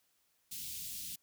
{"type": "band-stop noise", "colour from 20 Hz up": "white", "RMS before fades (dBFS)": -43, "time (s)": [0.51, 1.16], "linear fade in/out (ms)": 10, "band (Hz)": [240, 2900], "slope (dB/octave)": 24, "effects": ["white hiss -75 dBFS RMS until 1.22 s"]}